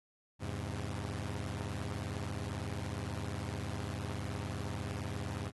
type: chord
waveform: sawtooth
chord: E augmented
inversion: none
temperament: equal with one note detuned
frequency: 82.41 / 102.1 / 130.81 Hz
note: E2 / G#2 / B#2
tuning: 0 / -29 / 0 cents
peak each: -38 / -36 / -39 dBFS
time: 0.39-5.52 s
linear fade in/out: 50 ms
effects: AAC 32 kbps